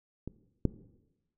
clicks, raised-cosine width 3 ms, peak -24 / -12 dBFS, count 2, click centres 0.276 / 0.653 s, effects noise-tail reverb RT60 1.0 s tail -17 dB re dry

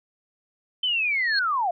sine linear sweep, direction down, 3099 to 659.3 Hz, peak -21 dBFS, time 0.83-1.71 s, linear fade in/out 5 ms
sine tone with exponential growth, 4300 Hz, C8, 47 cents sharp, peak -20 dBFS, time 1.11-1.39 s, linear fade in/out 2 ms, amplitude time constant 60 ms
effects none

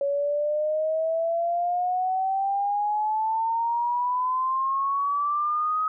sine exponential sweep, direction up, 558 to 1269 Hz, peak -22 dBFS, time 0.01-5.88 s, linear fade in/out 2 ms, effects none

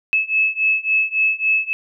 sine beating tone pair, 2596 / 2599.6 Hz, E7 / E7, -27 / -25 cents, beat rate 3.6 Hz, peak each -19 / -18 dBFS, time 0.13-1.73 s, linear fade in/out 0 ms, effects none

